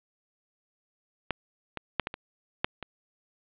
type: clicks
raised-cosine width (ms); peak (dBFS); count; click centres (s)
0.3; -10 / -17 / -7 / -14 / -20 / -7 / -20; 7; 1.307 / 1.773 / 1.997 / 2.071 / 2.141 / 2.645 / 2.827
effects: resampled to 8000 Hz + 7-bit